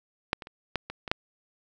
clicks, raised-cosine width 0.3 ms, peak -8 / -23 / -27 / -11 / -20 / -20 / -7 dBFS, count 7, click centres 0.331 / 0.422 / 0.471 / 0.757 / 0.9 / 1.078 / 1.115 s, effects none

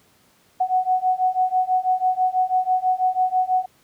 sine beating tone pair, 738 / 744.1 Hz, F#5 / F#5, -5 / +10 cents, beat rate 6.1 Hz, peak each -21 / -20 dBFS, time 0.6-3.66 s, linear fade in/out 10 ms, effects pink hiss -58 dBFS RMS until 3.83 s + high-pass 100 Hz 12 dB/octave

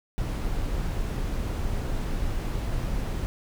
brown noise, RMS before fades -28 dBFS, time 0.18-3.26 s, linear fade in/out 0 ms, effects none

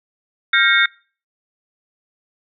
sine tone cluster, 1391 / 1591 / 1886 / 2193 / 3629 Hz, F6 / G6 / A#6 / C#7 / A#7, -7 / +25 / +20 / -19 / -47 cents, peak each -18 dBFS, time 0.53-0.86 s, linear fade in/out 5 ms, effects noise-tail reverb RT60 0.4 s tail -24 dB re dry

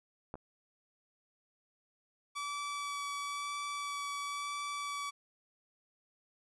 clicks, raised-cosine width 1 ms, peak -27 / -34 dBFS, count 2, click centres 0.341 / 0.355 s
sawtooth tone with vibrato, 1149 Hz, D6, 38 cents flat, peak -33 dBFS, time 2.35-5.11 s, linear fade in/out 20 ms, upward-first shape sine, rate 0.99 Hz, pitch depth 10 cents each way
effects resampled to 24000 Hz

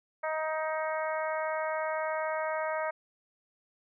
harmonic tone, 313.8 Hz, D#4, 15 cents sharp, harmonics 2 / 3 / 4 / 5 / 6 / 7, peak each -32 / -36 / -38 / -40 / -42 / -43 dBFS, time 0.23-2.91 s, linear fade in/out 10 ms, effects none

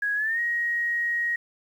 sine tone with pitch glide, 1661.2 to 1886.3 Hz, G#6 to A#6, 0 to +20 cents, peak -23 dBFS, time 0.02-1.36 s, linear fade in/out 5 ms, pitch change +220 cents, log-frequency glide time 0.15-0.4 s, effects 9-bit

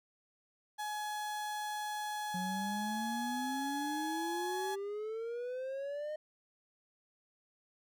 35% pulse tone, 843 Hz, G#5, 26 cents sharp, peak -35 dBFS, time 0.78-4.76 s, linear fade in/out 20 ms
triangle exponential sweep, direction up, 180 to 617 Hz, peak -35 dBFS, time 2.34-6.16 s, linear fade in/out 5 ms
effects none

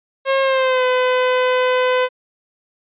sawtooth tone with pitch glide, 539 to 505.8 Hz, C#5 to B4, -49 to +41 cents, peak -10 dBFS, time 0.25-2.09 s, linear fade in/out 50 ms, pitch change -110 cents, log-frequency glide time 0.42-0.84 s, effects resampled to 8000 Hz

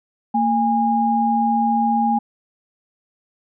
sine tone pair together, 228.7 / 819 Hz, A#3 / G#5, -33 / -24 cents, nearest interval octave + minor seventh, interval 2209 cents, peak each -19 / -17 dBFS, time 0.34-2.19 s, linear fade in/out 10 ms, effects none

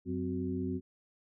harmonic tone with a mistuned harmonic, 92.3 Hz, F#2, 4 cents flat, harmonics 1 / 2 / 3 / 4, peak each -39 / -38 / -35 / -39 dBFS, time 0.05-0.81 s, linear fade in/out 50 ms, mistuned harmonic 3, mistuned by -120 cents, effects none

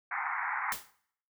pink band-pass noise, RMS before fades -34 dBFS, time 0.11-0.73 s, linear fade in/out 5 ms, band 780 to 2200 Hz, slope 96 dB/octave
white noise with exponential decay, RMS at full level -33 dBFS, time 0.72-0.91 s, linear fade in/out 1 ms, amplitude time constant 41 ms
effects noise-tail reverb RT60 0.6 s tail -18 dB re dry

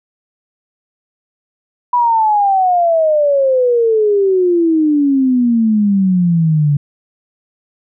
sine exponential sweep, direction down, 987.8 to 142.2 Hz, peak -9 dBFS, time 1.93-6.77 s, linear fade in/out 5 ms, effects none

